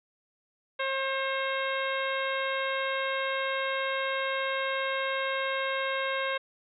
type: harmonic tone with a mistuned harmonic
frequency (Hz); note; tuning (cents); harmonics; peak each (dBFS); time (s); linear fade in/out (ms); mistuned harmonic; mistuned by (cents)
537; C5; +45; 1 / 2 / 3 / 4 / 5 / 6 / 7; -32 / -34 / -34 / -36 / -39 / -42 / -40; 0.79-6.38; 10; 3; -18
effects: none

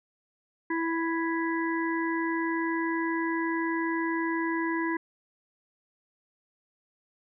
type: harmonic tone with a mistuned harmonic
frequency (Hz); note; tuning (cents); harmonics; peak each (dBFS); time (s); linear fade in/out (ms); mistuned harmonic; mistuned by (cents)
329.6; E4; 0; 1 / 3 / 5 / 6; -28 / -33 / -35 / -36; 0.7-4.97; 5; 5; +16
effects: none

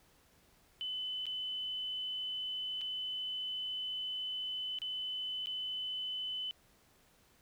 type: tone with dropouts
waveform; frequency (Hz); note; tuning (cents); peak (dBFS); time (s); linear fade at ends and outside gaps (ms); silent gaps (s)
sine; 3018; F#7; +34; -36; 0.81-6.51; 0; 1.256-1.266 / 2.811-2.815 / 4.787-4.818 / 5.459-5.47
effects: pink hiss -67 dBFS RMS until 7.41 s

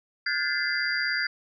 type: tone cluster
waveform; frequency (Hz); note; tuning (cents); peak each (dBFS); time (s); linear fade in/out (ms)
sine; 1431 / 1599 / 1735 / 2047 / 4765; F6 / G6 / A6 / C7 / D8; +42 / +34 / -25 / -38 / +24; -31; 0.26-1.27; 5
effects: none

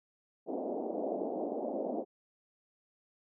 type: band-pass noise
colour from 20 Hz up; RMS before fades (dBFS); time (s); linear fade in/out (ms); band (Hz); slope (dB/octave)
white; -36; 0.46-2.05; 50; 220 to 710; 48
effects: none

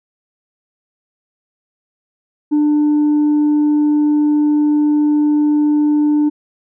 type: tone with tanh clipping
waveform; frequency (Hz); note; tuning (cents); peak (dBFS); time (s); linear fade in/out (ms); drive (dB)
sine; 297.7; D4; +24; -11; 2.51-6.3; 20; 1
effects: none

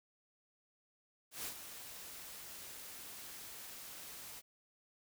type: noise with ADSR envelope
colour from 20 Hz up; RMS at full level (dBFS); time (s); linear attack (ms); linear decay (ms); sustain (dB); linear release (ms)
white; -41; 1.31-4.42; 140; 87; -9; 38
effects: none

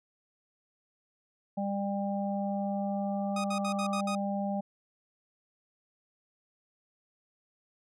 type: harmonic tone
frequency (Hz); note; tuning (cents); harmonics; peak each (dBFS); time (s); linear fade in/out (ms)
199.3; G3; +29; 1 / 3 / 4; -31 / -36 / -36; 1.57-4.61; 10
type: tone with exponential growth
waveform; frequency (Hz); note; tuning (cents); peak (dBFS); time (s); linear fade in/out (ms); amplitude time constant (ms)
sine; 1180; D6; +8; -37; 1.97-4; 0; 440
type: tone bursts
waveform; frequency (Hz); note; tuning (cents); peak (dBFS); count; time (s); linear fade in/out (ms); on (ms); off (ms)
sawtooth; 1244.5; D#6; 0; -30; 6; 3.36-4.152; 5; 82; 60
effects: resampled to 24000 Hz

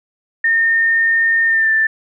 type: tone with pitch glide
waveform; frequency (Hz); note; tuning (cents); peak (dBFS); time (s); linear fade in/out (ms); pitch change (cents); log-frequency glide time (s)
sine; 1824 to 1772.1; A#6 to A6; -38 to +12; -11; 0.44-1.87; 5; -50; 1.46-1.71
effects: none

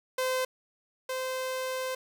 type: tone pair in turn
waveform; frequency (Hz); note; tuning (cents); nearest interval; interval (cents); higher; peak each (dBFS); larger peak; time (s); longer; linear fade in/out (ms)
sawtooth; 515 / 517.3; C5 / C5; -28 / -20; unison; 8; second; -23 / -27; first; 0.18-0.45 / 1.09-1.95; second; 5
effects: none

